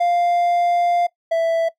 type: tone pair in turn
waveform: triangle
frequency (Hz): 698.5 / 661.1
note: F5 / E5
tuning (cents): 0 / +5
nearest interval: minor second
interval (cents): 95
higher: first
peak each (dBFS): -13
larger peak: neither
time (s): 0-1.07 / 1.31-1.69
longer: first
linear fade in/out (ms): 10
effects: noise-tail reverb RT60 0.1 s tail -19 dB re dry